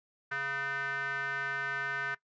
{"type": "tone with band-pass filter", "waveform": "square", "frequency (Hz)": 138.59, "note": "C#3", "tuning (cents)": 0, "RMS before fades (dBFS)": -35, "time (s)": [0.31, 2.15], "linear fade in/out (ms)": 10, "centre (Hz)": 1600, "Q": 6.8, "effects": ["noise-tail reverb RT60 0.1 s tail -18 dB re dry", "resampled to 16000 Hz"]}